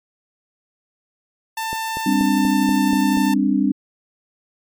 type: tone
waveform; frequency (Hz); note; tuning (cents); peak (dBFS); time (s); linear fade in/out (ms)
sawtooth; 892; A5; +23; -19; 1.57-3.34; 5
type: click train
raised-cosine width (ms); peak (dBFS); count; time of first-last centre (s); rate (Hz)
2; -17; 7; 1.73-3.172; 4.16
type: chord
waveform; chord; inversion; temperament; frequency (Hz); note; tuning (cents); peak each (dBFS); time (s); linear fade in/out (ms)
sine; G suspended fourth; none; equal with one note detuned; 200.3 / 261.6 / 293.7; G3 / C4 / D4; +38 / 0 / 0; -19; 2.06-3.72; 5
effects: MP3 96 kbps